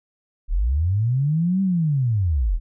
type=linear two-way sweep; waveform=sine; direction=up then down; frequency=32.63 to 196 to 32.63 Hz; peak=-17 dBFS; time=0.48-2.6 s; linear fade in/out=50 ms; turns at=1.62 s; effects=none